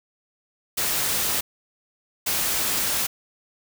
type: noise bursts at uneven times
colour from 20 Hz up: white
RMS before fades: -24 dBFS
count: 2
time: 0.77-1.41 / 2.26-3.07 s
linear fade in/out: 10 ms
effects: none